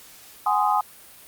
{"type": "chord", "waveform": "sine", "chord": "Ab dominant seventh", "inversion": "third", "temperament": "just", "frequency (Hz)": [747.5, 830.6, 1038.3, 1245.9], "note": ["Gb5", "Ab5", "C6", "Eb6"], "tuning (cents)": [17, 0, -14, 2], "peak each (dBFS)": [-26, -21, -25, -24], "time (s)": [0.46, 0.81], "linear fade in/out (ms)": 5, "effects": ["white hiss -47 dBFS RMS until 1.27 s", "Opus 48 kbps"]}